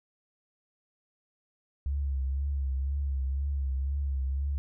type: tone with vibrato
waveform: sine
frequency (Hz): 68.5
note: C#2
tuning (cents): -20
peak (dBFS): -27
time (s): 1.86-4.58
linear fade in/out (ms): 0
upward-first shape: triangle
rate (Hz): 2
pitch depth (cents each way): 70
effects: none